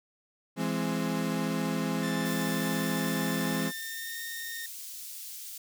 35% pulse chord, E augmented, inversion none, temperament equal with one note detuned, 166.92 / 207.7 / 261.6 Hz, E3 / G#3 / B#3, +22 / 0 / 0 cents, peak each -31 dBFS, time 0.56-3.72 s, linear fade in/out 50 ms
sawtooth tone with pitch glide, 1768 to 1841 Hz, A6 to A#6, +8 to -22 cents, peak -34 dBFS, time 2.03-4.66 s, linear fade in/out 2 ms, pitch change +70 cents, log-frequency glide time 3.41-4.18 s
white high-pass noise, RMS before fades -42 dBFS, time 2.25-5.58 s, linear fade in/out 5 ms, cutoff 4200 Hz, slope 12 dB/octave
effects none

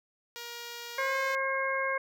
5% pulse tone with pitch glide, 473.4 to 510.3 Hz, A#4 to C5, +27 to -43 cents, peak -28 dBFS, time 0.36-1.35 s, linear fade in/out 0 ms, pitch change +130 cents, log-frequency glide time 0.96-1.16 s
harmonic tone, 537 Hz, C5, 45 cents sharp, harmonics 1 / 2 / 3 / 4, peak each -33 / -33 / -33 / -34 dBFS, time 0.98-1.98 s, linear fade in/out 5 ms
effects none

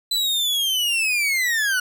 40% pulse linear sweep, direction down, 4020 to 1444 Hz, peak -18 dBFS, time 0.11-1.8 s, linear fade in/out 5 ms, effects none

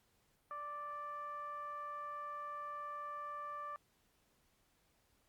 15% pulse tone with low-pass filter, 587 Hz, D5, 1 cent flat, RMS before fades -45 dBFS, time 0.51-3.76 s, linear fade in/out 0 ms, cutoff 1300 Hz, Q 8.4, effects pink hiss -75 dBFS RMS until 5.28 s + Opus 48 kbps

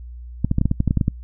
clicks, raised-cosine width 5 ms, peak -5 dBFS, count 12, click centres 0.446 / 0.514 / 0.584 / 0.614 / 0.656 / 0.714 / 0.804 / 0.877 / 0.909 / 0.973 / 1.012 / 1.081 s, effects noise-tail reverb RT60 0.1 s tail -26 dB re dry + added 60 Hz sine -33 dBFS peak until 1.23 s

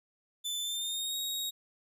sawtooth tone with pitch glide, 3520 to 3773 Hz, A7 to A#7, 0 to +20 cents, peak -30 dBFS, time 0.44-1.51 s, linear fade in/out 20 ms, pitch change +120 cents, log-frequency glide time 0.61-1.16 s, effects none

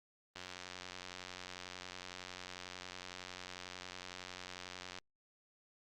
click train, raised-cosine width 0.2 ms, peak -28 dBFS, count 422, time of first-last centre 0.36-4.986 s, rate 91 Hz, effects Opus 32 kbps

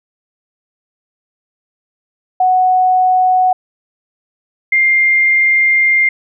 sine tone pair in turn, 740 / 2107 Hz, F#5 / C7, 0 / +12 cents, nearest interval octave + tritone, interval 1812 cents, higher second, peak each -8 dBFS, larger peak neither, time 2.4-3.53 / 4.72-6.09 s, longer second, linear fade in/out 5 ms, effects none

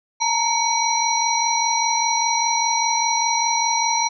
sine tone cluster, 889 / 934 / 2251 / 4067 / 5770 Hz, A5 / A#5 / C#7 / C8 / F#8, +18 / +3 / +26 / -50 / -44 cents, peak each -25 / -21 / -27 / -26 / -23 dBFS, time 0.2-4.09 s, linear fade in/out 20 ms, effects none

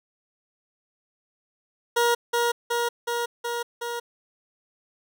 20% pulse tone with echo, 474.2 Hz, A#4, 30 cents sharp, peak -14 dBFS, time 1.96-2.15 s, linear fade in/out 10 ms, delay 370 ms, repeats 5, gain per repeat -2 dB, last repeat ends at 4 s, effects none

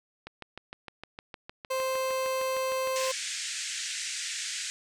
click train, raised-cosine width 0.3 ms, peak -24 dBFS, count 18, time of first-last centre 0.27-2.873 s, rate 6.53 Hz
30% pulse tone, 523.3 Hz, C5, in tune, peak -25 dBFS, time 1.7-3.12 s, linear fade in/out 10 ms
white band-pass noise, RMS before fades -35 dBFS, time 2.96-4.7 s, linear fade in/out 0 ms, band 1600 to 8400 Hz, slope 48 dB/octave
effects none

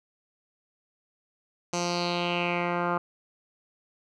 10% pulse tone with low-pass filter sweep, 174.61 Hz, F3, in tune, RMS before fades -28 dBFS, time 1.73-2.98 s, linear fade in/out 5 ms, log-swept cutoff 6400 to 1300 Hz, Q 3.7, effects none

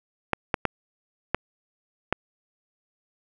clicks, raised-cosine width 0.5 ms, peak -6 dBFS, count 5, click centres 0.333 / 0.542 / 0.653 / 1.346 / 2.126 s, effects none

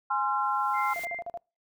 sine chord, F minor, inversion first, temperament equal with one note detuned, 830.6 / 1046.5 / 1364.2 Hz, Ab5 / C6 / F6, 0 / 0 / -41 cents, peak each -29 dBFS, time 0.1-0.94 s, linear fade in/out 10 ms
white noise with exponential growth, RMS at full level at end -43 dBFS, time 0.13-1.05 s, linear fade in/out 0 ms, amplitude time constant 200 ms
sine tone, 2093 Hz, C7, in tune, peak -33 dBFS, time 0.73-1.22 s, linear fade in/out 50 ms
sine tone bursts, 690 Hz, F5, 21 cents flat, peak -33 dBFS, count 6, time 0.96-1.374 s, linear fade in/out 0 ms, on 34 ms, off 42 ms
effects noise-tail reverb RT60 0.3 s tail -26 dB re dry

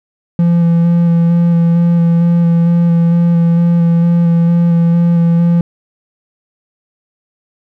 triangle tone with vibrato, 169.8 Hz, F3, 48 cents flat, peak -5 dBFS, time 0.39-5.61 s, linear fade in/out 2 ms, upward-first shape square, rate 2.2 Hz, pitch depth 12 cents each way, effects none

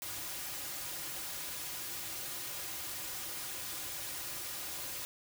white noise with comb filter, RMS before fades -41 dBFS, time 0.02-5.05 s, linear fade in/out 0 ms, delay 4.5 ms, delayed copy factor -0.7, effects none

